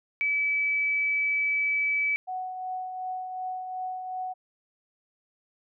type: tone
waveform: sine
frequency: 2297 Hz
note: D7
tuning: 39 cents flat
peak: -23 dBFS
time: 0.21-2.16 s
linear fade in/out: 0 ms
type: tone with tremolo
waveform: sine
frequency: 742 Hz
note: F#5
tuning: 5 cents sharp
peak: -29 dBFS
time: 2.27-4.34 s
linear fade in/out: 20 ms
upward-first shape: triangle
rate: 2.7 Hz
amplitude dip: 45%
effects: none